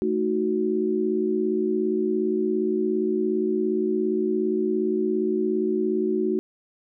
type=chord; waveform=sine; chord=D# diminished; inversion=second; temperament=equal with one note detuned; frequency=220 / 312.7 / 370 Hz; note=A3 / D#4 / F#4; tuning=0 / +9 / 0 cents; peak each=-27 / -27 / -23 dBFS; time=0.02-6.39 s; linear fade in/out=0 ms; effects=none